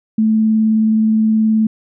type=tone with vibrato; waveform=sine; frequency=218.9 Hz; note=A3; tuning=9 cents flat; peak=-10 dBFS; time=0.18-1.67 s; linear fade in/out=5 ms; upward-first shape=sine; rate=19 Hz; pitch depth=11 cents each way; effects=none